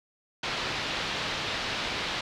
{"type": "low-pass noise", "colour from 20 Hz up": "white", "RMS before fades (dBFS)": -32, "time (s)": [0.43, 2.21], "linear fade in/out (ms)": 5, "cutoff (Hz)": 4200, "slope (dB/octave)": 24, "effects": []}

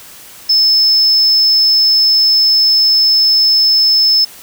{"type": "tone", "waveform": "sine", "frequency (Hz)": 5240, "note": "E8", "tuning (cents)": -11, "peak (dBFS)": -5, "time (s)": [0.49, 4.25], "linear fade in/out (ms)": 10, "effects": ["tanh soft clip ceiling -5 dBFS", "white hiss -36 dBFS RMS until 4.42 s"]}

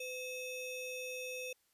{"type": "ring-modulated tone", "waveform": "square", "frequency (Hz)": 1546, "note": "G6", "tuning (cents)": -24, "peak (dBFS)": -38, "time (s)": [0, 1.53], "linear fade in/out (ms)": 5, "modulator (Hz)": 1040, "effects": ["white hiss -75 dBFS RMS until 1.73 s", "resampled to 32000 Hz"]}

